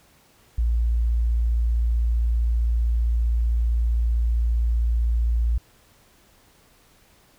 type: tone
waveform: sine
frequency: 57.7 Hz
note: A#1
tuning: 17 cents flat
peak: -18 dBFS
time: 0.58-5.58 s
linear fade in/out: 5 ms
effects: pink hiss -57 dBFS RMS until 7.38 s